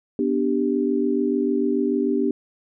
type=chord; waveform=sine; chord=G major; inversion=first; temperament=equal; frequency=246.9 / 293.7 / 392 Hz; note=B3 / D4 / G4; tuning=0 / 0 / 0 cents; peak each=-23 dBFS; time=0.19-2.31 s; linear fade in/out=2 ms; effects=none